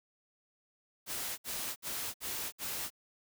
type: noise bursts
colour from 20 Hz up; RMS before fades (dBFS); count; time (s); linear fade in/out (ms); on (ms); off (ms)
white; -38; 5; 1.06-2.904; 50; 320; 61
effects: none